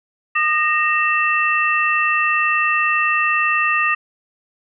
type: tone cluster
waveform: sine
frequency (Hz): 1221 / 1861 / 2671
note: D#6 / A#6 / E7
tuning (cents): -33 / -3 / +22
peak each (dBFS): -19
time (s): 0.35-3.95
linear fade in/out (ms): 10
effects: none